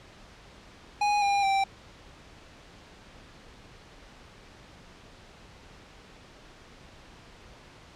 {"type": "tone with pitch steps", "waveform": "square", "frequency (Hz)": [826, 803.9, 782.3], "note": ["G#5", "G5", "G5"], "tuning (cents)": [-10, 43, -4], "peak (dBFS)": -23, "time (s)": [1.01, 1.64], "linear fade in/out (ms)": 5, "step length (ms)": 210, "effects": ["pink hiss -51 dBFS RMS until 7.95 s", "low-pass 5000 Hz 12 dB/octave"]}